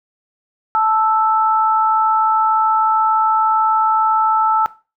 sine tone pair together, 876.6 / 1318.5 Hz, A5 / E6, -7 / 0 cents, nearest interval perfect fifth, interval 707 cents, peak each -15 dBFS, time 0.75-4.66 s, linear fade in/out 0 ms, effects noise-tail reverb RT60 0.3 s tail -17 dB re dry

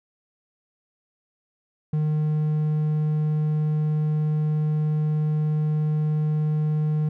triangle tone, 152.8 Hz, D#3, 31 cents flat, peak -18 dBFS, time 1.93-7.09 s, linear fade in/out 5 ms, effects none

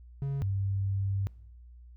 triangle / sine tone pair in turn, 138.59 / 98 Hz, C#3 / G2, 0 / 0 cents, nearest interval tritone, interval 600 cents, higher first, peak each -27 dBFS, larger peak neither, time 0.22-0.42 / 0.42-1.27 s, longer second, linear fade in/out 0 ms, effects noise-tail reverb RT60 0.7 s tail -23 dB re dry + added 60 Hz sine -48 dBFS peak until 1.96 s

